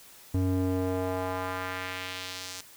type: tone with band-pass filter sweep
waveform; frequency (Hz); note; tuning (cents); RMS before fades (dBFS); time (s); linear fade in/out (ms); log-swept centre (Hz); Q
square; 92.5; F#2; 0; -31; 0.34-2.61; 5; 190 to 6600; 1.2
effects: white hiss -52 dBFS RMS until 2.76 s